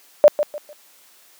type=tone with echo; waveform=sine; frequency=593 Hz; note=D5; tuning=17 cents sharp; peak=-4 dBFS; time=0.24-0.28 s; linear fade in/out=0 ms; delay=150 ms; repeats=3; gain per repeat=-11 dB; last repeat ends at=0.73 s; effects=white hiss -52 dBFS RMS until 1.39 s + high-pass 300 Hz 12 dB/octave